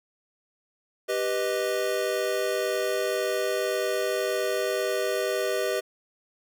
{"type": "chord", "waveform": "square", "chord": "G augmented", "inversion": "none", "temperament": "equal", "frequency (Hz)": [392, 493.9, 622.3], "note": ["G4", "B4", "D#5"], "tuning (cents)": [0, 0, 0], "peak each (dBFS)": -30, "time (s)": [1.08, 5.81], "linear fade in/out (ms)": 20, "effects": []}